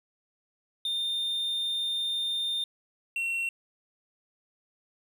triangle tone pair in turn, 3623 / 2724 Hz, A7 / F7, +50 / -44 cents, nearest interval perfect fourth, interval 494 cents, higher first, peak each -26 dBFS, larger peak neither, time 0.85-2.64 / 3.16-3.49 s, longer first, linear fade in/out 2 ms, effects none

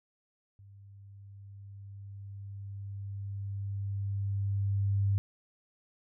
sine tone with level ramp, 99.4 Hz, G2, 25 cents sharp, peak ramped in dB -51 to -24 dBFS, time 0.59-5.18 s, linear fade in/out 0 ms, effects none

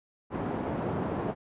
pink band-pass noise, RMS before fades -32 dBFS, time 0.3-1.35 s, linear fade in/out 50 ms, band 130 to 840 Hz, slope 12 dB/octave, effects resampled to 8000 Hz

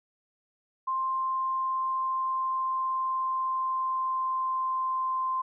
sine tone with pitch glide, 1051 to 1041.9 Hz, C6 to C6, +7 to -8 cents, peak -26 dBFS, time 0.87-5.42 s, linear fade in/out 10 ms, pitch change -15 cents, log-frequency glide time 1.08-5.17 s, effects none

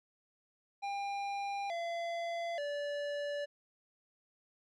square tone with pitch steps, 800 / 680.5 / 578.9 Hz, G5 / F5 / D5, +35 / -45 / -25 cents, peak -36 dBFS, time 0.82-3.46 s, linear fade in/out 20 ms, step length 880 ms, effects low-pass 4000 Hz 12 dB/octave

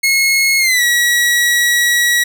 sawtooth tone with pitch glide, 2171 to 1923 Hz, C#7 to B6, -37 to -47 cents, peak -7 dBFS, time 0.03-2.24 s, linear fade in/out 10 ms, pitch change -210 cents, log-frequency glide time 0.59-0.83 s, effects none

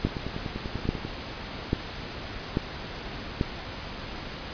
two click trains, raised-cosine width 3 ms, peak -19 / -10 dBFS, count 11 / 5, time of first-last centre 0.07-1.05 / 0.05-3.411 s, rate 10.2 / 1.19 Hz, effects pink hiss -37 dBFS RMS until 4.53 s + resampled to 11025 Hz

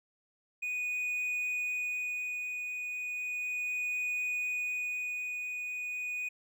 triangle tone with tremolo, 2476 Hz, D#7, 9 cents flat, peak -29 dBFS, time 0.62-6.29 s, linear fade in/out 10 ms, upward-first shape sine, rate 0.35 Hz, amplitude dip 40%, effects none

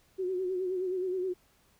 sine tone with vibrato, 369.6 Hz, F#4, 2 cents flat, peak -29 dBFS, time 0.18-1.34 s, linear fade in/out 20 ms, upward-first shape sine, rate 9.5 Hz, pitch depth 55 cents each way, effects pink hiss -66 dBFS RMS until 1.79 s

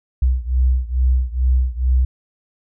sine beating tone pair, 62.5 / 64.8 Hz, B1 / C2, +21 / -16 cents, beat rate 2.3 Hz, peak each -16 / -18 dBFS, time 0.22-2.05 s, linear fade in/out 5 ms, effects none

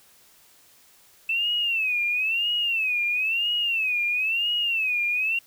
triangle tone with vibrato, 2637 Hz, E7, in tune, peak -18 dBFS, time 1.29-5.39 s, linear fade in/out 5 ms, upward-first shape sine, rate 1 Hz, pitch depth 160 cents each way, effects tanh soft clip ceiling -20 dBFS + white hiss -56 dBFS RMS until 5.46 s

